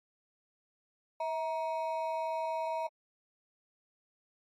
triangle ring-modulated tone, 794 Hz, G5, 22 cents sharp, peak -27 dBFS, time 1.2-2.87 s, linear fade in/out 5 ms, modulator 147 Hz, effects AAC 48 kbps

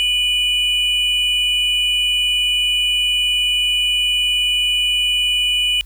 triangle tone pair together, 2460 / 2959 Hz, D#7 / F#7, -20 / -1 cents, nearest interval minor third, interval 319 cents, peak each -20 / -14 dBFS, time 0-5.81 s, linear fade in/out 0 ms, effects added 50 Hz sine -35 dBFS peak until 5.85 s + white hiss -53 dBFS RMS until 5.85 s

